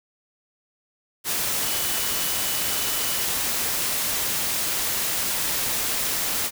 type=tone in noise; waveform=sine; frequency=2965 Hz; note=F#7; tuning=3 cents sharp; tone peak=-36 dBFS; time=1.63-3.28 s; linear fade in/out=50 ms; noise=white; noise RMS=-25 dBFS; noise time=1.24-6.51 s; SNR=-14 dB; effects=none